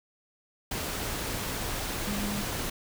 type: tone in noise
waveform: sine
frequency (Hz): 204.5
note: G#3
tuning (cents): -26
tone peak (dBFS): -31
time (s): 2.07-2.42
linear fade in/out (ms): 5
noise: pink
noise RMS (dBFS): -33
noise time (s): 0.71-2.7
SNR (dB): -1
effects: none